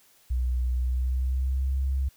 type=tone with pitch glide; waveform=sine; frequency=62 to 66.83 Hz; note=B1 to C2; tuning=+7 to +37 cents; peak=-23 dBFS; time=0.3-2.09 s; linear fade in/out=10 ms; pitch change=+130 cents; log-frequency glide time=0.74-1.76 s; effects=white hiss -60 dBFS RMS until 2.16 s